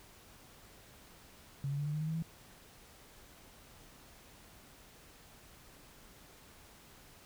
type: tone with pitch steps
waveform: sine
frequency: 138.6 / 141.92 / 145.32 / 148.81 / 152.37 / 156.02 / 159.76 / 163.59 Hz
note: C#3 / C#3 / D3 / D3 / D#3 / D#3 / D#3 / E3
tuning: 0 / +41 / -18 / +23 / -36 / +5 / +46 / -13 cents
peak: -33 dBFS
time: 1.64-2.224 s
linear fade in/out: 2 ms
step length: 73 ms
effects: pink hiss -58 dBFS RMS until 7.25 s